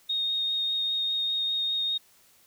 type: tone with vibrato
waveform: sine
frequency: 3711 Hz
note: A#7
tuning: 9 cents flat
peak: -25 dBFS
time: 0.09-1.98 s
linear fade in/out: 10 ms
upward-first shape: triangle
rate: 5 Hz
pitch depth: 11 cents each way
effects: white hiss -60 dBFS RMS until 2.46 s